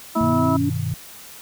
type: harmonic tone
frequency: 324.9 Hz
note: E4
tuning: 25 cents flat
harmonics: 1 / 2 / 3 / 4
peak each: -25 / -25 / -25 / -25 dBFS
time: 0.15-0.57 s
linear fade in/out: 10 ms
type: linear sweep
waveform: sine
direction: up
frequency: 223.2 to 290 Hz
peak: -19 dBFS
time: 0.16-0.7 s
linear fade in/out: 10 ms
type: chord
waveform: sine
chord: G augmented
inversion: none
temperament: equal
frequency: 98 / 123.47 / 155.56 Hz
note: G2 / B2 / D#3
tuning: 0 / 0 / 0 cents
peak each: -26 dBFS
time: 0.21-0.94 s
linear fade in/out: 0 ms
effects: white hiss -41 dBFS RMS until 1.41 s